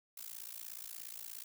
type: noise with amplitude modulation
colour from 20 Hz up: blue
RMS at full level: -43 dBFS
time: 0.17-1.44 s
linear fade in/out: 5 ms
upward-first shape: sine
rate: 56.9 Hz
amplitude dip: 100%
effects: none